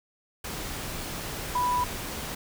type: tone in noise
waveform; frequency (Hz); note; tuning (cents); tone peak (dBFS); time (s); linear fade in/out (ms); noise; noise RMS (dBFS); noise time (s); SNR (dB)
sine; 987.8; B5; 0; -23; 1.55-1.84; 5; pink; -35; 0.44-2.35; +9
effects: none